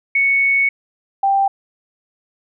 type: tone pair in turn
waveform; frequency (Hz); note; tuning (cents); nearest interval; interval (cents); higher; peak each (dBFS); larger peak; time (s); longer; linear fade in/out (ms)
sine; 2217 / 786.8; C#7 / G5; 0 / +6; octave + tritone; 1794; first; -12; neither; 0.15-0.69 / 1.23-1.48; first; 5
effects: none